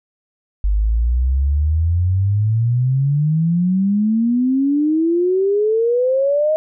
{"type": "exponential sweep", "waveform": "sine", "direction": "up", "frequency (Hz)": [49, 631], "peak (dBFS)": -13, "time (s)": [0.64, 6.56], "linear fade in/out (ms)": 0, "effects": []}